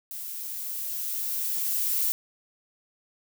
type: noise with level ramp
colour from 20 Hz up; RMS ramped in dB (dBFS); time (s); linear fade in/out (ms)
violet; -37 to -25; 0.11-2.12; 0
effects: none